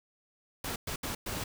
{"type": "noise bursts at uneven times", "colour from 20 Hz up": "pink", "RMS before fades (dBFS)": -36, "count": 4, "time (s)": [[0.64, 0.76], [0.87, 0.96], [1.03, 1.15], [1.26, 1.44]], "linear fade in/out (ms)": 5, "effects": []}